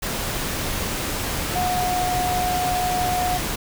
sine tone in noise, 725 Hz, F#5, 35 cents flat, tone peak -21 dBFS, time 1.55-3.38 s, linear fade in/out 10 ms, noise pink, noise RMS -26 dBFS, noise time 0.02-3.56 s, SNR +2 dB, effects none

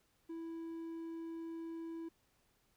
triangle tone, 329.6 Hz, E4, in tune, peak -40 dBFS, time 0.29-2.09 s, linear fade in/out 10 ms, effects pink hiss -75 dBFS RMS until 2.76 s

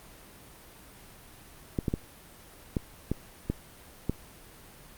clicks, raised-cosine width 3 ms, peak -14 dBFS, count 7, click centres 1.788 / 1.882 / 1.939 / 2.768 / 3.116 / 3.5 / 4.096 s, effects pink hiss -51 dBFS RMS until 4.97 s + Opus 32 kbps

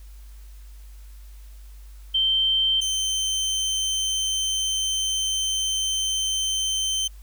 sine / 25% pulse tone pair in turn, 3120 / 3098 Hz, G7 / G7, -9 / -21 cents, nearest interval unison, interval 12 cents, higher first, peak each -18 / -19 dBFS, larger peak first, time 2.14-2.81 / 2.81-7.08 s, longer second, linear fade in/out 10 ms, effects added 50 Hz sine -40 dBFS peak until 7.22 s + white hiss -57 dBFS RMS until 7.22 s

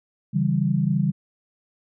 sine chord, C# diminished, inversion none, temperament equal with one note detuned, 141.01 / 164.81 / 196 Hz, C#3 / E3 / G3, +30 / 0 / 0 cents, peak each -23 dBFS, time 0.33-1.12 s, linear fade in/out 20 ms, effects none

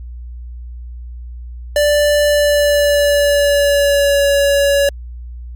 square tone with pitch glide, 587.3 to 564.4 Hz, D5 to C#5, 0 to +31 cents, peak -11 dBFS, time 1.76-4.89 s, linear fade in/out 2 ms, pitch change -69 cents, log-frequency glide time 2.26-4.26 s, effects added 60 Hz sine -27 dBFS peak until 5.55 s + Opus 48 kbps

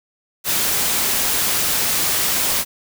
white noise, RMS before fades -19 dBFS, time 0.44-2.65 s, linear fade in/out 50 ms, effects none

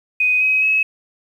sine tone with pitch steps, 2500 / 2535 / 2570 Hz, D#7 / D#7 / E7, +8 / +32 / -45 cents, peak -13 dBFS, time 0.2-0.83 s, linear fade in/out 5 ms, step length 210 ms, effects 8-bit

